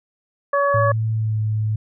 harmonic tone, 565 Hz, C#5, 33 cents sharp, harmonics 1 / 2 / 3, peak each -18 / -19 / -25 dBFS, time 0.53-0.92 s, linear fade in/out 5 ms
sine tone with pitch glide, 110.7 to 107.98 Hz, A2 to A2, +11 to -32 cents, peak -18 dBFS, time 0.74-1.76 s, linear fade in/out 5 ms, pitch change -43 cents, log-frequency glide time 1.13-1.39 s
effects none

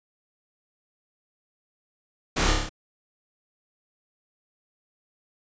pink noise with echo, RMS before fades -25 dBFS, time 2.36-2.52 s, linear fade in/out 10 ms, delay 29 ms, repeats 6, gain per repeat -2 dB, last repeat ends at 2.694 s, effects resampled to 16000 Hz

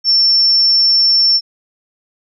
sine tone, 5410 Hz, E8, 44 cents sharp, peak -8 dBFS, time 0.04-1.41 s, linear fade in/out 50 ms, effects none

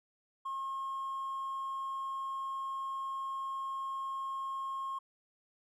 triangle tone with hard clipping, 1077 Hz, C6, 50 cents sharp, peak -35 dBFS, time 0.45-4.99 s, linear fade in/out 10 ms, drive 2 dB, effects none

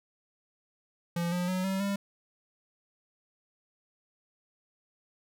square tone with pitch steps, 171.4 / 177.96 / 184.77 / 191.84 / 199.17 Hz, F3 / F3 / F#3 / G3 / G3, -32 / +33 / -2 / -37 / +28 cents, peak -29 dBFS, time 1.16-1.96 s, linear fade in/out 5 ms, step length 160 ms, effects none

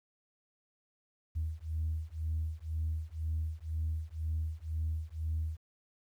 sine beating tone pair, 78.4 / 80.4 Hz, D#2 / E2, +14 / -43 cents, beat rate 2 Hz, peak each -35 / -35 dBFS, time 1.35-5.57 s, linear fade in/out 20 ms, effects tanh soft clip ceiling -26 dBFS + 11-bit

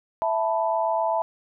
sine chord, E suspended fourth, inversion none, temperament equal, 659.3 / 880 / 987.8 Hz, E5 / A5 / B5, 0 / 0 / 0 cents, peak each -24 / -25 / -28 dBFS, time 0.22-1.22 s, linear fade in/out 0 ms, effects none

